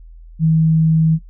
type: tone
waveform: sine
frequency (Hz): 160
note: D#3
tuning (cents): +49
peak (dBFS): -10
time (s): 0.39-1.19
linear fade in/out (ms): 50
effects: noise-tail reverb RT60 0.1 s tail -17 dB re dry + added 41 Hz sine -36 dBFS peak until 1.29 s